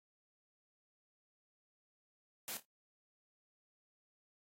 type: noise with echo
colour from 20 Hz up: white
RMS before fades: -43 dBFS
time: 2.48-2.57 s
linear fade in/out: 0 ms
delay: 27 ms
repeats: 3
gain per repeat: -12 dB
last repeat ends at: 2.651 s
effects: high-pass 150 Hz 12 dB/octave + AAC 48 kbps